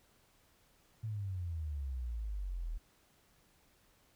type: exponential sweep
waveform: sine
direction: down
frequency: 112.8 to 38.52 Hz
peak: -36 dBFS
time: 1.03-2.78 s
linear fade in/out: 10 ms
effects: pink hiss -69 dBFS RMS until 4.15 s